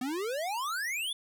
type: exponential sweep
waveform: square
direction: up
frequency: 243.2 to 3555 Hz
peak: -32 dBFS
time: 0.01-1.13 s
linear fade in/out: 5 ms
effects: none